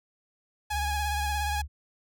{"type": "tone", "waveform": "sine", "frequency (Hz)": 71.8, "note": "D2", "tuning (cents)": -39, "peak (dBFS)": -30, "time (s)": [0.7, 1.68], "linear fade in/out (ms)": 50}
{"type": "tone with vibrato", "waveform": "sawtooth", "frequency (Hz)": 830.6, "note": "G#5", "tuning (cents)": 0, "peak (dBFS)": -25, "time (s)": [0.7, 1.62], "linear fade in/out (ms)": 10, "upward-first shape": "triangle", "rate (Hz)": 17, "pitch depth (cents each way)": 38}
{"effects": []}